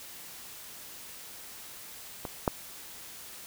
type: clicks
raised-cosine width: 1 ms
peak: -21 / -10 dBFS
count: 2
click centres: 2.252 / 2.478 s
effects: white hiss -46 dBFS RMS until 3.46 s